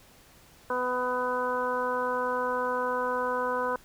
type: harmonic tone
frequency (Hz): 250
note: B3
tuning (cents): +21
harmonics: 1 / 2 / 3 / 4 / 5 / 6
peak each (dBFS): -39 / -30 / -41 / -30 / -36 / -35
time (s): 0.7-3.76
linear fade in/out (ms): 2
effects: pink hiss -56 dBFS RMS until 3.84 s